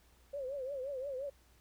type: tone with vibrato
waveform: sine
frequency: 540 Hz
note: C#5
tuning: 45 cents flat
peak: -37 dBFS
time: 0.33-1.3 s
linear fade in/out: 10 ms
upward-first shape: triangle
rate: 5.7 Hz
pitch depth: 140 cents each way
effects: added 60 Hz sine -65 dBFS peak until 1.6 s + pink hiss -68 dBFS RMS until 1.6 s